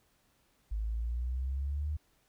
sine exponential sweep, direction up, 51.91 to 76.9 Hz, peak -31 dBFS, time 0.71-1.97 s, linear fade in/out 10 ms, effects pink hiss -71 dBFS RMS until 2.28 s

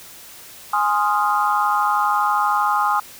sine chord, F minor seventh, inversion first, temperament equal, 830.6 / 1046.5 / 1244.5 / 1396.9 Hz, Ab5 / C6 / Eb6 / F6, 0 / 0 / 0 / 0 cents, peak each -20 / -22 / -20 / -26 dBFS, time 0.73-3 s, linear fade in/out 5 ms, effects white hiss -41 dBFS RMS until 3.19 s

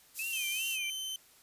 pink high-pass noise, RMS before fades -39 dBFS, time 0.14-0.79 s, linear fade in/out 50 ms, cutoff 9000 Hz, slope 12 dB/octave
sine tone with vibrato, 2550 Hz, D#7, 42 cents sharp, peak -35 dBFS, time 0.19-0.9 s, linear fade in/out 2 ms, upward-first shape sine, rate 2.6 Hz, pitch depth 140 cents each way
sawtooth tone with pitch glide, 3112 to 3076 Hz, G7 to G7, -13 to -33 cents, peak -33 dBFS, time 0.33-1.16 s, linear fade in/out 2 ms, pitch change -20 cents, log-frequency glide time 0.46-0.58 s
effects white hiss -61 dBFS RMS until 1.42 s + resampled to 32000 Hz

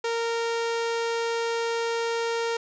sawtooth tone, 462.4 Hz, A#4, 14 cents flat, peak -21 dBFS, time 0.04-2.57 s, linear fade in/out 5 ms, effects resampled to 16000 Hz + 10-bit

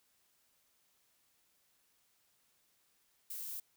violet noise, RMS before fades -43 dBFS, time 3.3-3.6 s, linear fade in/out 5 ms, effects white hiss -74 dBFS RMS until 3.76 s

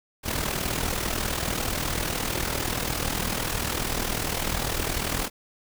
pink noise with amplitude modulation, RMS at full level -25 dBFS, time 0.23-5.3 s, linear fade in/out 50 ms, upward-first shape sine, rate 40.1 Hz, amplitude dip 65%, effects none

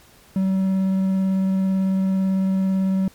triangle tone with vibrato, 190.7 Hz, G3, 47 cents flat, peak -15 dBFS, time 0.36-3.08 s, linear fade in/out 2 ms, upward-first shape triangle, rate 18 Hz, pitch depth 10 cents each way, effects pink hiss -51 dBFS RMS until 3.14 s + MP3 96 kbps

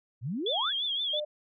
sine exponential sweep, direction up, 103.83 to 1864.7 Hz, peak -30 dBFS, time 0.21-0.73 s, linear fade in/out 50 ms
sine tone with vibrato, 3365 Hz, G#7, 22 cents sharp, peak -28 dBFS, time 0.46-1.2 s, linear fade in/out 5 ms, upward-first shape triangle, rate 5.8 Hz, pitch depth 110 cents each way
sine tone, 600 Hz, D5, 37 cents sharp, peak -31 dBFS, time 1.13-1.25 s, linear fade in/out 10 ms
effects none

